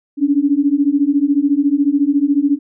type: beating tone pair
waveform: sine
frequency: 277.2 / 291.2 Hz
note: C#4 / D4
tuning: 0 / -15 cents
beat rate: 14 Hz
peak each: -15 / -14 dBFS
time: 0.17-2.59 s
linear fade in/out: 50 ms
effects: none